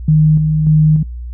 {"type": "tone with tremolo", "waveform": "sine", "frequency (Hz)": 154.7, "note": "D#3", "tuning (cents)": -10, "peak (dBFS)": -6, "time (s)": [0.08, 1.03], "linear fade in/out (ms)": 5, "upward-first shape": "square", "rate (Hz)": 1.7, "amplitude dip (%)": 40, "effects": ["noise-tail reverb RT60 0.1 s tail -24 dB re dry", "added 60 Hz sine -23 dBFS peak until 1.33 s"]}